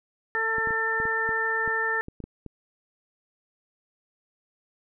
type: harmonic tone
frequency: 447.4 Hz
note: A4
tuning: 29 cents sharp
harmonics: 1 / 2 / 3 / 4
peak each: -32 / -33 / -32 / -25 dBFS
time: 0.35-2.01 s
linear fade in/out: 0 ms
type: clicks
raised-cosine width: 3 ms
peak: -25 dBFS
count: 11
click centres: 0.583 / 0.673 / 0.707 / 1.001 / 1.054 / 1.291 / 1.677 / 2.084 / 2.203 / 2.24 / 2.463 s
effects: none